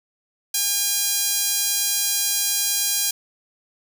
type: tone with high-pass filter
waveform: sawtooth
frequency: 809 Hz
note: G#5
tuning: 46 cents flat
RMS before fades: -22 dBFS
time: 0.54-3.11 s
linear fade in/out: 5 ms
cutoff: 5700 Hz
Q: 0.9
effects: 8-bit